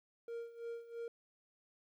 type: tone with tremolo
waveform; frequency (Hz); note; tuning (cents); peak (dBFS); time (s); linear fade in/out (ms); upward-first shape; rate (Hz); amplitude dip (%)
triangle; 466.2; A#4; 0; -38; 0.28-1.08; 2; sine; 3; 80
effects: 13-bit